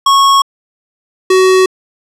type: tone pair in turn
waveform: square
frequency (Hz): 1100 / 374.6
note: C#6 / F#4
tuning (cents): -14 / +21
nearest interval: octave + perfect fifth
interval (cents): 1865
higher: first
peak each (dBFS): -6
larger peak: neither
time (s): 0.06-0.42 / 1.3-1.66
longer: neither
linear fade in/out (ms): 5
effects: low-pass 9000 Hz 12 dB/octave